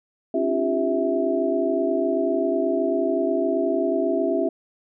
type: tone cluster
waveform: sine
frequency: 271.3 / 299.2 / 345.6 / 396.4 / 656 Hz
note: C#4 / D4 / F4 / G4 / E5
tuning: -37 / +32 / -18 / +19 / -9 cents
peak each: -26 / -32 / -25 / -26 / -24 dBFS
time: 0.34-4.49 s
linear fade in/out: 5 ms
effects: none